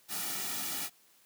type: noise with comb filter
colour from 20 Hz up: white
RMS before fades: -36 dBFS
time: 0.08-0.9 s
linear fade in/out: 50 ms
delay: 1.9 ms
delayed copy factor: -0.7
effects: white hiss -64 dBFS RMS until 1.25 s + high-pass 100 Hz 12 dB/octave

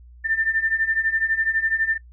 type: beating tone pair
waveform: sine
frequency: 1782 / 1794 Hz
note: A6 / A6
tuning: +22 / +33 cents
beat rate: 12 Hz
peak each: -24 / -21 dBFS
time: 0.24-1.98 s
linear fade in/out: 20 ms
effects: noise-tail reverb RT60 0.1 s tail -23 dB re dry + added 60 Hz sine -43 dBFS peak until 2.12 s

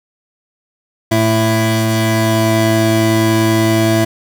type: tone pair together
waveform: 25% pulse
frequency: 110.49 / 331.8 Hz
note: A2 / E4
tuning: +8 / +11 cents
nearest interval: octave + perfect fifth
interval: 1903 cents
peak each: -10 dBFS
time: 1.11-4.05 s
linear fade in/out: 10 ms
effects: none

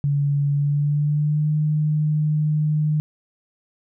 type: tone with pitch glide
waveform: sine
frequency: 142.8 to 152.17 Hz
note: D3 to D#3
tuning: -48 to -38 cents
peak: -17 dBFS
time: 0.04-3 s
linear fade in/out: 0 ms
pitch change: +110 cents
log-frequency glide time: 0.52-1.52 s
effects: none

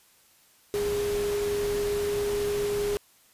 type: tone in noise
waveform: sine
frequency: 410 Hz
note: G#4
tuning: 22 cents flat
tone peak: -25 dBFS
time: 0.74-2.97 s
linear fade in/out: 0 ms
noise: pink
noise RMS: -36 dBFS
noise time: 0.74-2.97 s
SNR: +8 dB
effects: white hiss -60 dBFS RMS until 3.33 s + resampled to 32000 Hz

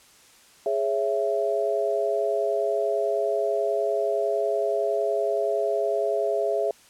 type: chord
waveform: sine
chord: C# minor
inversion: second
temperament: just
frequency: 415.8 / 554.4 / 665.2 Hz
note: G#4 / C#5 / E5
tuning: +2 / 0 / +16 cents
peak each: -26 / -28 / -25 dBFS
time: 0.66-6.71 s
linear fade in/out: 2 ms
effects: white hiss -54 dBFS RMS until 6.89 s + low-pass 10000 Hz 12 dB/octave

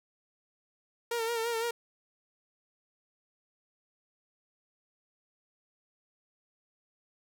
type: tone with vibrato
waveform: sawtooth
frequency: 461.2 Hz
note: A#4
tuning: 19 cents flat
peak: -26 dBFS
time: 1.11-1.71 s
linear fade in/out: 5 ms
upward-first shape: sine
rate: 5.9 Hz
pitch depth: 50 cents each way
effects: none

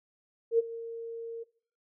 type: tone with ADSR envelope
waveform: sine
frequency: 460 Hz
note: A#4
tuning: 23 cents flat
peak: -18 dBFS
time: 0.51-1.44 s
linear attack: 78 ms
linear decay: 24 ms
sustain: -18 dB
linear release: 16 ms
effects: noise-tail reverb RT60 0.5 s tail -20 dB re dry

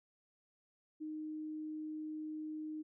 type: tone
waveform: sine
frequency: 309.1 Hz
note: D#4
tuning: 11 cents flat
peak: -40 dBFS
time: 1-2.83 s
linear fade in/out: 20 ms
effects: none

